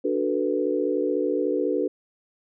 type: chord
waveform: sine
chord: B minor seventh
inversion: first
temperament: equal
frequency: 293.7 / 370 / 440 / 493.9 Hz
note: D4 / F#4 / A4 / B4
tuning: 0 / 0 / 0 / 0 cents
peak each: -27 dBFS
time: 0.04-1.88 s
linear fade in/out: 10 ms
effects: none